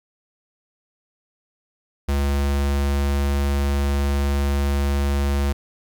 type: tone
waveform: square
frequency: 70.3 Hz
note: C#2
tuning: 25 cents sharp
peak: -19 dBFS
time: 2.08-5.53 s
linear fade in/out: 10 ms
effects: 10-bit